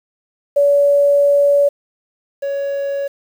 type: tone pair in turn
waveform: sine / triangle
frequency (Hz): 570 / 558.6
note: C#5 / C#5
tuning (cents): +48 / +13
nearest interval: unison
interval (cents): 35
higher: first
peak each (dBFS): -9 / -16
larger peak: first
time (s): 0.56-1.69 / 2.42-3.08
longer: first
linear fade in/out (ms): 10
effects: 7-bit